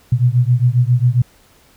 sine beating tone pair, 120 / 127.4 Hz, B2 / C3, -49 / -46 cents, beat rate 7.4 Hz, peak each -13 / -14 dBFS, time 0.12-1.22 s, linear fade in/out 5 ms, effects pink hiss -51 dBFS RMS until 1.76 s

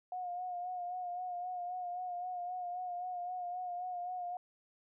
sine tone with vibrato, 719 Hz, F#5, 50 cents flat, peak -37 dBFS, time 0.12-4.37 s, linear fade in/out 2 ms, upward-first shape sine, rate 3.8 Hz, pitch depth 36 cents each way, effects none

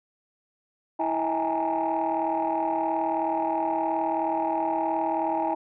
sine tone cluster, 326.7 / 641 / 809 / 848 / 931 Hz, E4 / E5 / G#5 / G#5 / A#5, -15 / -49 / -46 / +36 / -2 cents, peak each -29 dBFS, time 0.99-5.55 s, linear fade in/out 10 ms, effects tanh soft clip ceiling -17 dBFS

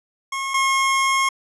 25% pulse tone pair in turn, 1085 / 1079.6 Hz, C#6 / C#6, -37 / -46 cents, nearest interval unison, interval 9 cents, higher first, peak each -20 / -13 dBFS, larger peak second, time 0.32-0.54 / 0.54-1.29 s, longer second, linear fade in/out 5 ms, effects resampled to 24000 Hz

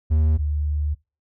triangle / sine tone pair in turn, 77.5 / 74.28 Hz, D#2 / D2, -6 / +20 cents, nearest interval minor second, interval 74 cents, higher first, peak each -13 / -20 dBFS, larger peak first, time 0.1-0.38 / 0.38-0.95 s, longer second, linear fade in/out 20 ms, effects noise-tail reverb RT60 0.3 s tail -26 dB re dry

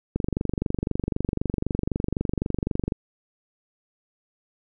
click train, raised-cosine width 3 ms, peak -11 dBFS, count 67, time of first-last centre 0.16-2.922 s, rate 23.9 Hz, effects none

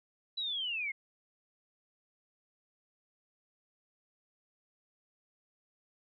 sine linear sweep, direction down, 3982 to 2100 Hz, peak -33 dBFS, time 0.37-0.92 s, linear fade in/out 10 ms, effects none

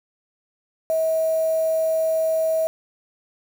sine tone with quantisation, 642 Hz, E5, 46 cents flat, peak -18 dBFS, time 0.9-2.67 s, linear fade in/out 0 ms, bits 6, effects none

